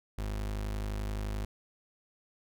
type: tone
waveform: 35% pulse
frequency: 51.6 Hz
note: G#1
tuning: 10 cents flat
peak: -31 dBFS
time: 0.18-1.45 s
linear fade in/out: 5 ms
effects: none